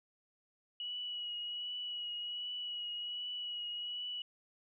sine tone with vibrato, 2923 Hz, F#7, 22 cents flat, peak -38 dBFS, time 0.8-4.22 s, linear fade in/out 2 ms, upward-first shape triangle, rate 1.3 Hz, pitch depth 23 cents each way, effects none

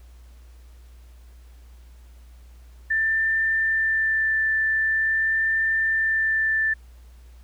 sine tone with vibrato, 1776 Hz, A6, 16 cents sharp, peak -19 dBFS, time 2.9-6.74 s, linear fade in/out 10 ms, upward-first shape sine, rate 0.45 Hz, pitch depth 10 cents each way, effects added 60 Hz sine -44 dBFS peak until 7.43 s + pink hiss -60 dBFS RMS until 7.43 s

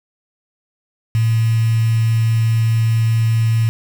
sine tone with quantisation, 113.1 Hz, A2, 48 cents sharp, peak -12 dBFS, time 1.15-3.69 s, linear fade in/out 0 ms, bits 5, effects none

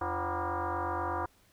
sine tone with frequency modulation, 131.6 Hz, C3, 10 cents sharp, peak -30 dBFS, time 0.01-1.26 s, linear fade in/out 5 ms, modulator 215 Hz, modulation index 5.6, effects pink hiss -65 dBFS RMS until 1.52 s

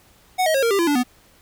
square tone with pitch steps, 740 / 633.1 / 541.7 / 463.5 / 396.6 / 339.3 / 290.3 / 248.4 Hz, F#5 / D#5 / C#5 / A#4 / G4 / F4 / D4 / B3, 0 / +30 / -40 / -10 / +20 / -50 / -20 / +10 cents, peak -17 dBFS, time 0.38-1.036 s, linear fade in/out 20 ms, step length 82 ms, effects pink hiss -54 dBFS RMS until 1.41 s

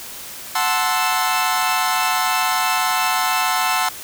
sawtooth chord, F# half-diminished seventh, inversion none, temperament equal, 740 / 880 / 1046.5 / 1318.5 Hz, F#5 / A5 / C6 / E6, 0 / 0 / 0 / 0 cents, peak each -19 dBFS, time 0.55-3.89 s, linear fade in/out 5 ms, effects white hiss -34 dBFS RMS until 4.03 s

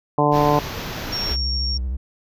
harmonic tone, 147.2 Hz, D3, 4 cents sharp, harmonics 1 / 2 / 3 / 4 / 5 / 6 / 7, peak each -22 / -22 / -22 / -22 / -22 / -22 / -22 dBFS, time 0.18-0.59 s, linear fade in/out 2 ms
pink band-stop noise, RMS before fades -29 dBFS, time 0.31-1.37 s, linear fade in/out 50 ms, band 6200 to 13000 Hz, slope 48 dB/octave
sine tone, 5530 Hz, F8, 18 cents flat, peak -23 dBFS, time 1.12-1.78 s, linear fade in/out 10 ms
triangle tone with vibrato, 63.5 Hz, B1, 49 cents sharp, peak -20 dBFS, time 1.3-1.97 s, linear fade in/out 10 ms, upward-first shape square, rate 13 Hz, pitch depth 87 cents each way
effects resampled to 32000 Hz

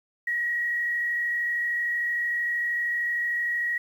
sine tone with frequency modulation, 1905 Hz, A#6, 37 cents sharp, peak -24 dBFS, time 0.27-3.78 s, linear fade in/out 5 ms, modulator 33.1 Hz, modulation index 0.73, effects 9-bit

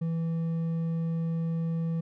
triangle tone with hard clipping, 164.81 Hz, E3, in tune, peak -28 dBFS, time 0.01-2.01 s, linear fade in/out 10 ms, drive 7 dB, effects none

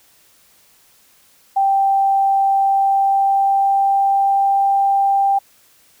sine tone with pitch glide, 784 to 789.9 Hz, G5 to G5, 0 to +13 cents, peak -12 dBFS, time 1.56-5.39 s, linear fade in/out 10 ms, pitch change +13 cents, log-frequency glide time 2.56-4.7 s, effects white hiss -53 dBFS RMS until 6 s

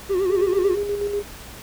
triangle tone with vibrato, 376.2 Hz, F#4, 29 cents sharp, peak -16 dBFS, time 0.09-0.76 s, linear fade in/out 20 ms, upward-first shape sine, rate 9.1 Hz, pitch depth 100 cents each way
sine tone with tremolo, 407.7 Hz, G#4, 32 cents flat, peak -20 dBFS, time 0.29-1.23 s, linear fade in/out 20 ms, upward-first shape square, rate 8.3 Hz, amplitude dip 45%
effects added 60 Hz sine -44 dBFS peak until 1.62 s + pink hiss -40 dBFS RMS until 1.62 s

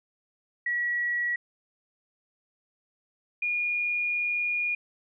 sine tone pair in turn, 1926 / 2434 Hz, B6 / D#7, -44 / -39 cents, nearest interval major third, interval 405 cents, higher second, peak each -25 / -25 dBFS, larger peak neither, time 0.66-1.36 / 3.42-4.75 s, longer second, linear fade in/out 5 ms, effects none

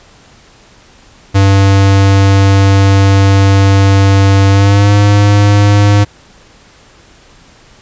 square tone with pitch glide, 98 to 102.28 Hz, G2 to G#2, 0 to -26 cents, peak -5 dBFS, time 1.34-6.05 s, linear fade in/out 20 ms, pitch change +74 cents, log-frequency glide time 4.49-4.93 s, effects pink hiss -42 dBFS RMS until 7.81 s + resampled to 16000 Hz

